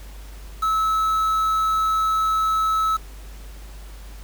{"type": "tone with quantisation", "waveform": "triangle", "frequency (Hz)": 1300, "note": "E6", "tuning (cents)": -24, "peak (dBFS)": -16, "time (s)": [0.62, 2.97], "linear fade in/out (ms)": 10, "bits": 6, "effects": ["added 50 Hz sine -36 dBFS peak until 4.23 s", "pink hiss -47 dBFS RMS until 4.23 s"]}